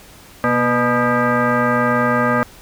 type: tone with frequency modulation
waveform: sine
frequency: 493.9 Hz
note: B4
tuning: in tune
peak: -13 dBFS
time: 0.44-2.43 s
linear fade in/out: 0 ms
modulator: 367 Hz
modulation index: 3.3
effects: pink hiss -43 dBFS RMS until 2.61 s